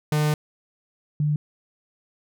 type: tone pair in turn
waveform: 45% pulse / sine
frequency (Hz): 150.9 / 149.25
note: D3 / D3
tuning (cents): +47 / +28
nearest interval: unison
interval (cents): 19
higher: first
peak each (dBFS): -19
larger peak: neither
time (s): 0.12-0.34 / 1.2-1.36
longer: first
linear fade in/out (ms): 2
effects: none